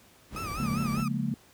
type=noise; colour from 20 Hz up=brown; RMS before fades=-34 dBFS; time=0.3-1.05 s; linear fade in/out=50 ms
type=tone with vibrato; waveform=35% pulse; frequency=1240 Hz; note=D#6; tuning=6 cents flat; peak=-33 dBFS; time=0.36-1.08 s; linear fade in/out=2 ms; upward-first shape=sine; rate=5 Hz; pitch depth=130 cents each way
type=chord; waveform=sine; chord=Bb minor seventh; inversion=first; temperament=just; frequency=139.85 / 174.81 / 209.8 / 233.1 Hz; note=Db3 / F3 / Ab3 / Bb3; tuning=+16 / +2 / +18 / 0 cents; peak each=-32 / -35 / -32 / -32 dBFS; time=0.6-1.34 s; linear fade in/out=2 ms
effects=pink hiss -58 dBFS RMS until 1.53 s + high-pass 60 Hz 12 dB/octave